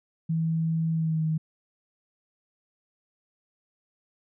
sine tone with pitch glide, 162.4 to 157.96 Hz, E3 to D#3, -26 to +26 cents, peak -23 dBFS, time 0.29-1.38 s, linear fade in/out 10 ms, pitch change -48 cents, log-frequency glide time 0.93-1.23 s, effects none

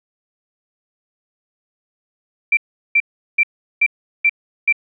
sine tone bursts, 2349 Hz, D7, in tune, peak -10 dBFS, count 6, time 2.52-4.726 s, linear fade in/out 5 ms, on 51 ms, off 380 ms, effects none

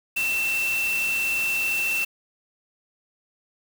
sine tone in noise, 2683 Hz, E7, 30 cents sharp, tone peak -22 dBFS, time 0.16-2.05 s, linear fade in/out 10 ms, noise white, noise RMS -33 dBFS, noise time 0.16-2.05 s, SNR +8 dB, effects none

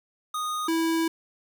square tone pair in turn, 1237 / 327.6 Hz, D#6 / E4, -10 / -11 cents, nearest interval octave + major seventh, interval 2301 cents, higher first, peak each -28 / -23 dBFS, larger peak second, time 0.34-0.68 / 0.68-1.08 s, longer second, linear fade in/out 5 ms, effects 9-bit

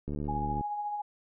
click train, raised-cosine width 3 ms, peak -23 dBFS, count 40, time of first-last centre 0.08-0.61 s, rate 73.6 Hz
sine tone with tremolo, 830 Hz, G#5, 1 cent flat, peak -30 dBFS, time 0.28-1.02 s, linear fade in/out 10 ms, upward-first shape sine, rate 14 Hz, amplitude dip 35%
effects none

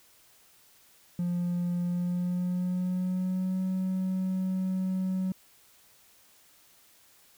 triangle tone with pitch glide, 175.6 to 187.12 Hz, F3 to F#3, +10 to +20 cents, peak -24 dBFS, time 1.19-5.32 s, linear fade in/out 2 ms, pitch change +110 cents, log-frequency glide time 1.84-3.62 s, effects tanh soft clip ceiling -21 dBFS + white hiss -60 dBFS RMS until 7.37 s

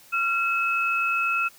sine tone pair together, 1374 / 2582 Hz, F6 / E7, -29 / -37 cents, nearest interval major seventh, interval 1092 cents, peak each -24 dBFS, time 0.12-1.49 s, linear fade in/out 20 ms, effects white hiss -52 dBFS RMS until 1.58 s

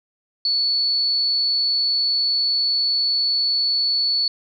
sine tone, 4435 Hz, C#8, in tune, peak -17 dBFS, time 0.45-4.28 s, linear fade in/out 2 ms, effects none

